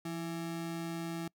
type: ring-modulated tone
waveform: square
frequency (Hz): 250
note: B3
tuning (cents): +21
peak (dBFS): -34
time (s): 0.05-1.28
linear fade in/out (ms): 5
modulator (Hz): 80.2
effects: noise-tail reverb RT60 0.1 s tail -25 dB re dry